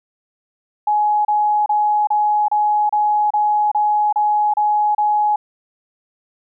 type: tone bursts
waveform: sine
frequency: 840 Hz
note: G#5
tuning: 19 cents sharp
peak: -13 dBFS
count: 11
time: 0.87-5.36 s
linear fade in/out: 5 ms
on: 380 ms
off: 31 ms
effects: none